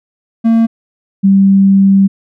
triangle / sine tone pair in turn, 227.3 / 195.24 Hz, A#3 / G3, -43 / -7 cents, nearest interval minor third, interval 264 cents, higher first, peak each -4 dBFS, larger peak neither, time 0.44-0.67 / 1.23-2.08 s, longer second, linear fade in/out 20 ms, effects none

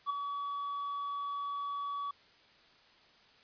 triangle tone with ADSR envelope, 1137 Hz, C#6, 44 cents sharp, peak -26 dBFS, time 0.06-2.11 s, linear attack 39 ms, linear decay 10 ms, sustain -7 dB, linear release 4 ms, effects white hiss -62 dBFS RMS until 3.43 s + resampled to 11025 Hz

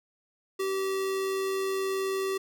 square tone with amplitude modulation, 385.4 Hz, G4, 29 cents flat, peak -27 dBFS, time 0.59-2.38 s, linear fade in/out 10 ms, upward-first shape sine, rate 98.9 Hz, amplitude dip 25%, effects none

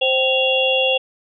sine tone cluster, 525 / 777 / 2777 / 3355 Hz, C5 / G5 / F7 / G#7, +6 / -16 / -10 / +17 cents, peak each -18 / -27 / -19 / -21 dBFS, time 0.01-0.98 s, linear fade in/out 10 ms, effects none

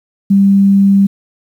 sine tone, 197.3 Hz, G3, 11 cents sharp, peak -5 dBFS, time 0.3-1.07 s, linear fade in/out 10 ms, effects 7-bit

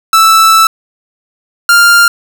45% pulse tone pair in turn, 1319 / 1397.4 Hz, E6 / F6, +1 / +1 cents, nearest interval minor second, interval 100 cents, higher second, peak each -3 dBFS, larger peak neither, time 0.13-0.67 / 1.69-2.08 s, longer first, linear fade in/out 2 ms, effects none

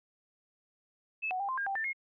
sine tone with pitch steps, 2609 / 741 / 796 / 1044 / 1612 / 784 / 1782 / 2150 Hz, E7 / F#5 / G5 / C6 / G6 / G5 / A6 / C7, -18 / +2 / +26 / -4 / +48 / 0 / +22 / +47 cents, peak -31 dBFS, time 1.22-1.932 s, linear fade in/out 20 ms, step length 89 ms, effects none

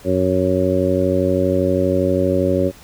harmonic tone, 92.5 Hz, F#2, in tune, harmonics 1 / 2 / 3 / 4 / 5 / 6, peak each -23 / -23 / -21 / -21 / -24 / -19 dBFS, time 0.04-2.72 s, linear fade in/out 50 ms, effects pink hiss -44 dBFS RMS until 2.83 s

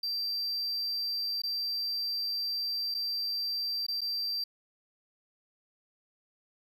triangle tone with dropouts, 4699 Hz, D8, in tune, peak -29 dBFS, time 0.03-4.44 s, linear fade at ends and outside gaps 5 ms, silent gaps 1.419-1.435 / 2.943-2.947 / 3.866-3.883 / 4.008-4.015 s, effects none

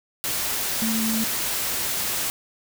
sine tone in noise, 222.7 Hz, A3, 21 cents sharp, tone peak -23 dBFS, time 0.82-1.24 s, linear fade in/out 0 ms, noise white, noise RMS -26 dBFS, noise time 0.24-2.3 s, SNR 0 dB, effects none

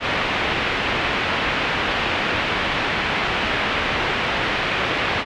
white low-pass noise, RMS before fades -22 dBFS, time 0-5.25 s, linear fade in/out 50 ms, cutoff 2900 Hz, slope 24 dB/octave, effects none

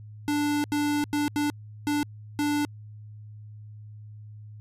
square tone bursts at uneven times, 293.7 Hz, D4, in tune, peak -24 dBFS, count 6, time 0.28-0.64 / 0.72-1.04 / 1.13-1.28 / 1.36-1.5 / 1.87-2.03 / 2.39-2.65 s, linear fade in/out 0 ms, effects added 106 Hz sine -41 dBFS peak until 4.6 s + resampled to 32000 Hz

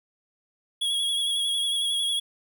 square tone with vibrato, 3329 Hz, G#7, 3 cents sharp, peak -24 dBFS, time 0.81-2.2 s, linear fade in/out 10 ms, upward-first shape sine, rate 11 Hz, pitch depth 31 cents each way, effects none

